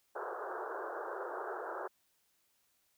pink band-pass noise, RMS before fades -41 dBFS, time 0.15-1.88 s, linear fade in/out 10 ms, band 350 to 1600 Hz, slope 96 dB/octave, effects white hiss -75 dBFS RMS until 2.97 s

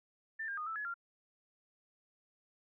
sine tone with pitch steps, 1783 / 1608 / 1231 / 1319 / 1695 / 1387 Hz, A6 / G6 / D#6 / E6 / G#6 / F6, +22 / +44 / -19 / +1 / +35 / -12 cents, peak -37 dBFS, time 0.39-0.942 s, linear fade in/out 10 ms, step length 92 ms, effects none

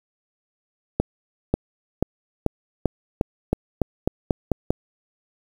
accelerating click train, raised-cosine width 2 ms, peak -5 dBFS, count 12, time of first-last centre 1-4.705 s, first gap 540 ms, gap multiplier 0.9, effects 7-bit

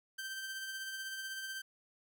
sawtooth tone with tremolo, 1560 Hz, G6, 9 cents flat, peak -35 dBFS, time 0.18-1.62 s, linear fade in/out 10 ms, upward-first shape triangle, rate 16 Hz, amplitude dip 40%, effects none

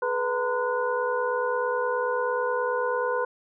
sine tone cluster, 424.7 / 494 / 923 / 1020 / 1464 Hz, G#4 / B4 / A#5 / C6 / F#6, +39 / 0 / -17 / -44 / -19 cents, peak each -34 / -26 / -33 / -30 / -32 dBFS, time 0.02-3.25 s, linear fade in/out 5 ms, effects none

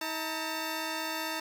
10% pulse tone pair together, 319.2 / 902 Hz, D#4 / A5, +44 / +43 cents, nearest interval octave + tritone, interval 1799 cents, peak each -27 dBFS, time 0.01-1.4 s, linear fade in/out 5 ms, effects none

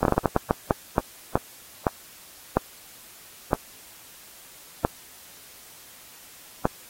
slowing click train, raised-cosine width 1 ms, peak -4 dBFS, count 16, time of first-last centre 0.03-6.654 s, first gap 22 ms, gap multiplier 1.37, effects white hiss -48 dBFS RMS until 6.89 s + AAC 48 kbps

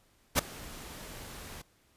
pink noise with ADSR envelope, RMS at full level -21 dBFS, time 0.35-1.62 s, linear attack 38 ms, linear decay 7 ms, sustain -24 dB, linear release 8 ms, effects pink hiss -67 dBFS RMS until 1.96 s + resampled to 32000 Hz

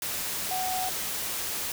sine tone in noise, 744 Hz, F#5, 9 cents sharp, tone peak -29 dBFS, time 0.51-0.89 s, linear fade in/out 2 ms, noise white, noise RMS -32 dBFS, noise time 0.02-1.72 s, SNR 0 dB, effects none

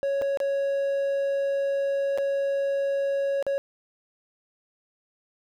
triangle tone with dropouts, 554.4 Hz, C#5, in tune, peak -21 dBFS, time 0.03-3.58 s, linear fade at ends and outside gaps 0 ms, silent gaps 0.215-0.22 / 0.373-0.402 / 2.176-2.184 / 3.426-3.466 s, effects none

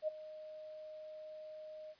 sine tone with ADSR envelope, 619 Hz, D#5, 9 cents flat, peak -31 dBFS, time 0.02-1.95 s, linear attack 58 ms, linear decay 14 ms, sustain -16 dB, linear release 46 ms, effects white hiss -66 dBFS RMS until 1.99 s + resampled to 11025 Hz

